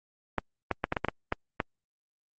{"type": "clicks", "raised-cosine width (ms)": 0.5, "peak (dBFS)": -11, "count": 9, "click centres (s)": [0.383, 0.713, 0.841, 0.924, 0.968, 1.047, 1.085, 1.324, 1.602], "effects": ["Opus 24 kbps"]}